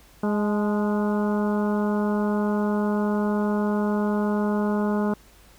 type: harmonic tone with a mistuned harmonic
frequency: 207.7 Hz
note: G#3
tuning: in tune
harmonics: 1 / 2 / 3 / 4 / 5 / 6 / 7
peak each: -22 / -28 / -32 / -34 / -36 / -38 / -39 dBFS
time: 0.23-5.14 s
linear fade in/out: 5 ms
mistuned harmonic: 4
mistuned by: +43 cents
effects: added 50 Hz sine -54 dBFS peak until 5.58 s + pink hiss -54 dBFS RMS until 5.58 s